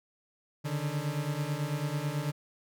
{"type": "beating tone pair", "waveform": "40% pulse", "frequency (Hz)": [142.2, 151.3], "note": ["C#3", "D#3"], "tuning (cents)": [45, -48], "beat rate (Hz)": 9.1, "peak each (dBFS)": [-33, -32], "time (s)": [0.64, 2.32], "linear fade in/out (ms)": 20, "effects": []}